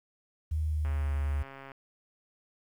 sine tone with pitch glide, 77.78 to 73.54 Hz, D#2 to D2, 0 to +3 cents, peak -27 dBFS, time 0.51-1.43 s, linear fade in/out 10 ms, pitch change -97 cents, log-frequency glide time 0.64-1.13 s
click train, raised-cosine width 0.5 ms, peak -31 dBFS, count 119, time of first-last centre 0.85-1.718 s, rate 136 Hz
effects 10-bit

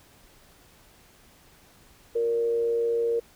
sine tone with frequency modulation, 466.3 Hz, A#4, 1 cent sharp, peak -22 dBFS, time 2.15-3.2 s, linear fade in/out 10 ms, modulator 113 Hz, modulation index 0.27, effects pink hiss -56 dBFS RMS until 3.35 s

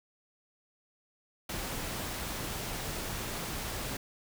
pink noise, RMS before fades -37 dBFS, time 1.49-3.97 s, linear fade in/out 5 ms, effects none

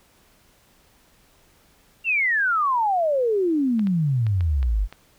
sine exponential sweep, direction down, 2795 to 44.8 Hz, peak -18 dBFS, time 2.04-4.88 s, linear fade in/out 50 ms
clicks, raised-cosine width 0.3 ms, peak -23 dBFS, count 6, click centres 3.794 / 3.871 / 4.267 / 4.408 / 4.629 / 4.926 s
effects pink hiss -58 dBFS RMS until 5.18 s

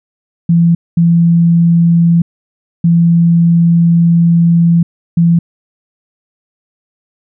sine tone bursts at uneven times, 169 Hz, E3, 43 cents sharp, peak -5 dBFS, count 4, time 0.49-0.75 / 0.97-2.22 / 2.84-4.83 / 5.17-5.39 s, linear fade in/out 5 ms, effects none

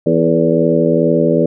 harmonic tone with a mistuned harmonic, 82.41 Hz, E2, in tune, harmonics 2 / 3 / 4 / 5 / 6 / 7, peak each -17 / -17 / -17 / -17 / -17 / -17 dBFS, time 0.06-1.46 s, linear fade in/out 5 ms, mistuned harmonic 5, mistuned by +47 cents, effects none

